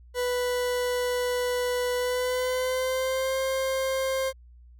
40% pulse tone with pitch glide, 493.9 to 529.3 Hz, B4 to C5, 0 to +20 cents, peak -24 dBFS, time 0.14-4.33 s, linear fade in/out 50 ms, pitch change +120 cents, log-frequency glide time 1.96-3.36 s, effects added 60 Hz sine -48 dBFS peak until 4.79 s

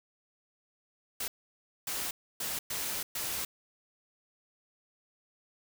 white noise bursts at uneven times, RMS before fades -35 dBFS, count 5, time 1.2-1.28 / 1.87-2.11 / 2.4-2.59 / 2.7-3.03 / 3.15-3.45 s, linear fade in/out 5 ms, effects none

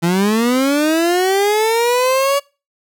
30% pulse linear sweep, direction up, 164.81 to 569 Hz, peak -10 dBFS, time 0.02-2.4 s, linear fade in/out 20 ms, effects noise-tail reverb RT60 0.3 s tail -23 dB re dry

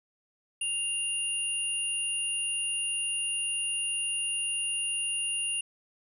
sine tone pair together, 2794 / 9651 Hz, F7 / D9, 0 / +46 cents, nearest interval octave + major sixth, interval 2146 cents, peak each -31 / -31 dBFS, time 0.61-5.61 s, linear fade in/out 5 ms, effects none

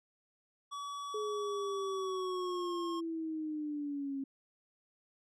square tone with pitch glide, 1139 to 1076.3 Hz, C#6 to C6, +47 to +49 cents, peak -40 dBFS, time 0.71-3.01 s, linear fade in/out 20 ms, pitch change -98 cents, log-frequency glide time 1.92-2.74 s
sine linear sweep, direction down, 427 to 270 Hz, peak -35 dBFS, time 1.14-4.24 s, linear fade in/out 5 ms
effects low-pass 7000 Hz 12 dB/octave

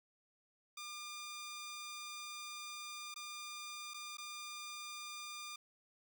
10% pulse tone with dropouts, 1202 Hz, D6, 40 cents sharp, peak -37 dBFS, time 0.77-5.56 s, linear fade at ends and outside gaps 5 ms, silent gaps 3.142-3.16 / 3.937-3.942 / 4.171-4.182 s, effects none

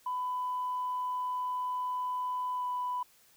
sine tone with pitch glide, 1000 to 993.1 Hz, B5 to B5, +21 to +9 cents, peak -30 dBFS, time 0.06-3.03 s, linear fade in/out 5 ms, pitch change -12 cents, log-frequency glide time 2.55-2.64 s, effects tanh soft clip ceiling -26 dBFS + white hiss -63 dBFS RMS until 3.36 s

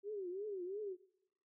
sine tone with vibrato, 388.3 Hz, G4, 16 cents flat, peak -40 dBFS, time 0.03-0.97 s, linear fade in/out 50 ms, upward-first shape triangle, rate 2.9 Hz, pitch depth 200 cents each way, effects noise-tail reverb RT60 0.8 s tail -21 dB re dry

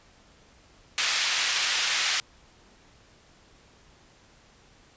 pink band-pass noise, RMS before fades -26 dBFS, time 0.98-2.2 s, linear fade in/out 0 ms, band 2000 to 6100 Hz, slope 12 dB/octave, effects pink hiss -57 dBFS RMS until 4.96 s + resampled to 16000 Hz

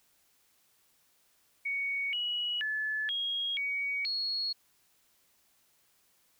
sine tone with pitch steps, 2233 / 2919 / 1728 / 3277 / 2252 / 4325 Hz, C#7 / F#7 / A6 / G#7 / C#7 / C#8, +12 / -24 / -32 / -24 / +27 / -43 cents, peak -30 dBFS, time 1.65-4.53 s, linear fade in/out 10 ms, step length 480 ms, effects white hiss -69 dBFS RMS until 6.39 s

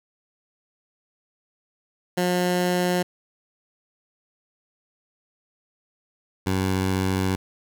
15% pulse tone pair in turn, 179.1 / 94.52 Hz, F3 / F#2, +44 / +37 cents, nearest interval major seventh, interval 1107 cents, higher first, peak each -14 / -15 dBFS, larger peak first, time 2.17-3.03 / 6.46-7.36 s, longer second, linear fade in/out 10 ms, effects none

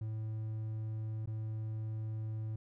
triangle tone with dropouts, 109.5 Hz, A2, 8 cents flat, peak -34 dBFS, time 0.01-2.56 s, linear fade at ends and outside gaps 5 ms, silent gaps 1.259-1.273 s, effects none

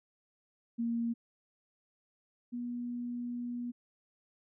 sine tone pair in turn, 233.1 / 241.9 Hz, A#3 / B3, 0 / -36 cents, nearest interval minor second, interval 64 cents, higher second, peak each -30 / -35 dBFS, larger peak first, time 0.78-1.14 / 2.52-3.72 s, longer second, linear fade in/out 20 ms, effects none

